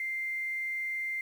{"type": "tone with quantisation", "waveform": "sine", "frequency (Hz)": 2093, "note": "C7", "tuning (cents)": 0, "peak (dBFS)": -31, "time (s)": [0, 1.21], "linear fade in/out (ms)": 2, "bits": 9, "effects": []}